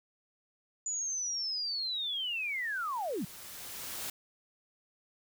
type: linear sweep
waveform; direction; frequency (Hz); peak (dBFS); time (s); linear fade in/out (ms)
sine; down; 7010 to 146.83; -32; 0.86-3.25; 5
type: noise with exponential growth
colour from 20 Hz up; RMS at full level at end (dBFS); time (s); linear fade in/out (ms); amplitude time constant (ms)
white; -38; 1.2-4.1; 2; 630
effects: none